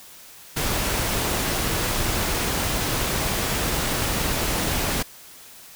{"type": "noise", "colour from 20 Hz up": "pink", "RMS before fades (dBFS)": -24, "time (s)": [0.56, 5.03], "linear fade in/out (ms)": 10, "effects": ["white hiss -45 dBFS RMS until 5.75 s"]}